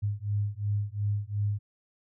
sine beating tone pair, 101.6 / 104.4 Hz, G#2 / G#2, -38 / +10 cents, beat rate 2.8 Hz, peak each -30 dBFS, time 0.02-1.59 s, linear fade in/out 20 ms, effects none

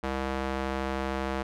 square tone with band-pass filter, 66.5 Hz, C2, 29 cents sharp, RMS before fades -31 dBFS, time 0.03-1.43 s, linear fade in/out 10 ms, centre 910 Hz, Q 0.53, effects none

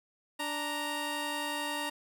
15% pulse tone pair together, 293.7 / 932.3 Hz, D4 / A#5, 0 / 0 cents, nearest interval octave + minor sixth, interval 2000 cents, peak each -31 / -28 dBFS, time 0.39-1.9 s, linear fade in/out 10 ms, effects none

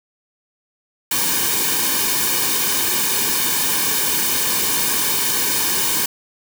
white noise with comb filter, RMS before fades -19 dBFS, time 1.11-6.06 s, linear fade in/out 5 ms, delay 1.5 ms, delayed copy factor -0.8, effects none

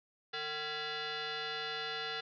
sine tone with frequency modulation, 1061 Hz, C6, 24 cents sharp, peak -36 dBFS, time 0.33-2.21 s, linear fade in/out 10 ms, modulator 608 Hz, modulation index 5.3, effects none

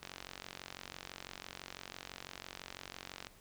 click train, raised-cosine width 0.2 ms, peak -26 dBFS, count 150, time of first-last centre 0.03-3.269 s, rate 46 Hz, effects pink hiss -62 dBFS RMS until 3.4 s

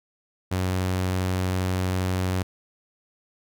sawtooth tone, 92.5 Hz, F#2, in tune, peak -19 dBFS, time 0.51-2.43 s, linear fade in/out 10 ms, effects none

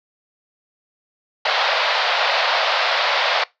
pink band-pass noise, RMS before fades -19 dBFS, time 1.45-3.44 s, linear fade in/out 5 ms, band 550 to 4700 Hz, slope 48 dB/octave, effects noise-tail reverb RT60 0.2 s tail -22 dB re dry

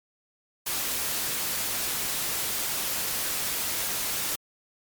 white noise, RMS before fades -29 dBFS, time 0.66-4.36 s, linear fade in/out 10 ms, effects MP3 96 kbps

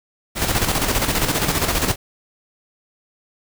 pink noise with tremolo, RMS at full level -18 dBFS, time 0.35-1.96 s, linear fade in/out 50 ms, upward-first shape square, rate 15 Hz, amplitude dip 50%, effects none

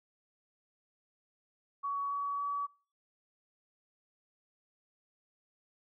sine tone with pitch steps, 1126 / 1133.2 / 1140.4 Hz, C#6 / C#6 / C#6, +27 / +38 / +49 cents, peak -32 dBFS, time 1.83-2.67 s, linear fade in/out 20 ms, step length 280 ms, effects noise-tail reverb RT60 0.4 s tail -23 dB re dry

